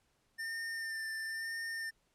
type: tone with vibrato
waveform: square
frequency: 1800 Hz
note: A6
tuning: 39 cents sharp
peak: -38 dBFS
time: 0.38-1.91 s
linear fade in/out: 20 ms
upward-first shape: sine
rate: 1 Hz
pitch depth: 21 cents each way
effects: pink hiss -75 dBFS RMS until 2.14 s + low-pass 11000 Hz 12 dB/octave